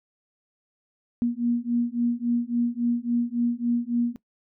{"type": "beating tone pair", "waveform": "sine", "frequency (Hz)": [236.5, 240.1], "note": ["A#3", "B3"], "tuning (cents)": [25, -49], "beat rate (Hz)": 3.6, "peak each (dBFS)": -25, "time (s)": [1.22, 4.16], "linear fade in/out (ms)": 0, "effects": ["noise-tail reverb RT60 0.1 s tail -19 dB re dry"]}